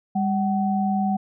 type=tone pair together; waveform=sine; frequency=200 / 755.1 Hz; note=G3 / F#5; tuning=+35 / +35 cents; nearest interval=octave + major seventh; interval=2300 cents; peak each=-21 / -24 dBFS; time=0.15-1.17 s; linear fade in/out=10 ms; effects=none